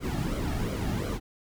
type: noise with flanger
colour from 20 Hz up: brown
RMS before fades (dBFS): -30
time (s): 0-1.2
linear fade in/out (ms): 50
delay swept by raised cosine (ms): 1.1 to 2.05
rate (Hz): 2.8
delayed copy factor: -0.7
effects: none